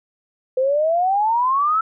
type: exponential sweep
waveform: sine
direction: up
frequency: 506 to 1336 Hz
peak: -15 dBFS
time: 0.57-1.81 s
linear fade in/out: 5 ms
effects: none